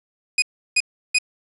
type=tone bursts; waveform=sawtooth; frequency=2489 Hz; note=D#7; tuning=in tune; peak=-11 dBFS; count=3; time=0.38-1.186 s; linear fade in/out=5 ms; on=42 ms; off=340 ms; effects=resampled to 24000 Hz + 7-bit